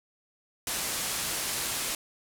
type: low-pass noise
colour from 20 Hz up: white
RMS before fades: -32 dBFS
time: 0.67-1.95 s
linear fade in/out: 2 ms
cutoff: 12000 Hz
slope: 24 dB/octave
effects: none